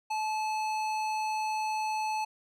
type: tone with tanh clipping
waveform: sine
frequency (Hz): 865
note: A5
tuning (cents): -30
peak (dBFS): -31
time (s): 0.1-2.25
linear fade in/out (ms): 10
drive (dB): 17
effects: none